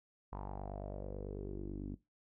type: tone with low-pass filter sweep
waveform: sawtooth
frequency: 49.09 Hz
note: G1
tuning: 3 cents sharp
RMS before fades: -43 dBFS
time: 0.32-1.95 s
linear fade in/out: 10 ms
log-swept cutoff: 970 to 270 Hz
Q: 4.9
effects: noise-tail reverb RT60 0.2 s tail -17 dB re dry